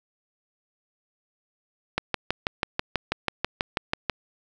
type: click train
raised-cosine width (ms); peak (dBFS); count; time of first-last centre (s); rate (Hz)
0.3; -7; 14; 1.98-4.097; 6.14
effects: none